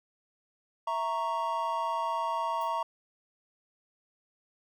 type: chord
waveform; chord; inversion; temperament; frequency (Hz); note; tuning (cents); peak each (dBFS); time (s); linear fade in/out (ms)
triangle; A# diminished; second; equal; 659.3 / 932.3 / 1108.7; E5 / A#5 / C#6; 0 / 0 / 0; -34 / -29 / -32; 0.87-2.83; 5
type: noise with exponential decay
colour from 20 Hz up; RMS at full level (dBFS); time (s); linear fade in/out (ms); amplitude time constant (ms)
violet; -48; 2.61-2.78; 2; 36
effects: none